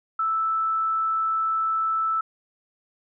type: tone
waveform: sine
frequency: 1317 Hz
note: E6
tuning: 2 cents flat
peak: -21 dBFS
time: 0.19-2.21 s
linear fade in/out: 5 ms
effects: none